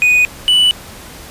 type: tone pair in turn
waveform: triangle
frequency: 2480 / 2968 Hz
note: D#7 / F#7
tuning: -6 / +5 cents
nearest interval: minor third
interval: 311 cents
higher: second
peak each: -6 dBFS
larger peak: neither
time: 0.02-0.25 / 0.48-0.71 s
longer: neither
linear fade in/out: 0 ms
effects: pink hiss -34 dBFS RMS until 1.3 s + resampled to 32000 Hz